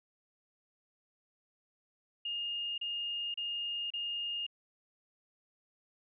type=tone bursts; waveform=sine; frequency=2835 Hz; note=F7; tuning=25 cents sharp; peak=-34 dBFS; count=4; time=2.25-4.466 s; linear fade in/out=5 ms; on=530 ms; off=32 ms; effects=none